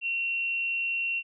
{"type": "tone with amplitude modulation", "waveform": "sine", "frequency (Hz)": 2735, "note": "F7", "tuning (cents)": -37, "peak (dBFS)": -25, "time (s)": [0.01, 1.23], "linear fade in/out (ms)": 50, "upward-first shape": "sine", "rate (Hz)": 220, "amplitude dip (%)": 30, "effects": []}